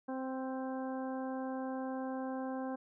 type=harmonic tone with a mistuned harmonic; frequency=261.6 Hz; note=C4; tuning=in tune; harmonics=1 / 2 / 3 / 4 / 5 / 6; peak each=-38 / -42 / -44 / -49 / -57 / -53 dBFS; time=0.08-2.76 s; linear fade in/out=10 ms; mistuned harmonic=5; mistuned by=+20 cents; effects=none